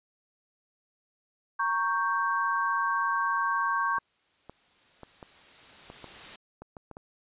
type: chord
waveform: sine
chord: G diminished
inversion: first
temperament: equal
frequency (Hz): 932.3 / 1108.7 / 1568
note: Bb5 / Db6 / G6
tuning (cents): 0 / 0 / 0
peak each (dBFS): -32 / -27 / -30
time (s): 1.59-3.99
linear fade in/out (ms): 10
type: noise with exponential growth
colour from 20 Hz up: white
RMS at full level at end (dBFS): -42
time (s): 3.14-6.36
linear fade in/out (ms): 5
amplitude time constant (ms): 700
type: clicks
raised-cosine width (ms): 1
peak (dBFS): -29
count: 10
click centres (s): 3.983 / 4.496 / 5.033 / 5.228 / 5.901 / 6.043 / 6.62 / 6.768 / 6.913 / 6.969
effects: resampled to 8000 Hz

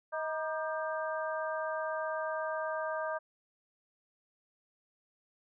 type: harmonic tone with a mistuned harmonic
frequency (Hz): 315.4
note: D#4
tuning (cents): +24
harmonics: 2 / 3 / 4 / 5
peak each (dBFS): -35 / -40 / -40 / -40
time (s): 0.12-3.19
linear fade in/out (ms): 20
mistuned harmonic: 4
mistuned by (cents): -76
effects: none

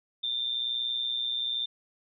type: tone with amplitude modulation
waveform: sine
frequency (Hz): 3586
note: A7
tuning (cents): +32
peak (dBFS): -25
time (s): 0.23-1.66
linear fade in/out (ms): 10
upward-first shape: sine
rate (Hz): 121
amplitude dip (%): 65
effects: none

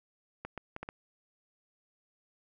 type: clicks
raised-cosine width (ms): 0.5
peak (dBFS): -24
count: 5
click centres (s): 0.45 / 0.577 / 0.764 / 0.83 / 0.889
effects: none

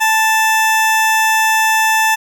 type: tone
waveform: 20% pulse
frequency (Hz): 880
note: A5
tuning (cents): 0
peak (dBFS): -6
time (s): 0-2.16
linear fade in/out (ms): 20
effects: 8-bit

